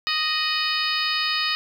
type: harmonic tone with a mistuned harmonic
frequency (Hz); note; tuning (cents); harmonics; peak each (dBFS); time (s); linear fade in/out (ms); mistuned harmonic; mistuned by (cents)
622; D#5; -1; 2 / 3 / 4 / 5 / 6 / 7 / 8; -29 / -29 / -29 / -29 / -29 / -29 / -29; 0.07-1.55; 0; 5; -70
effects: 8-bit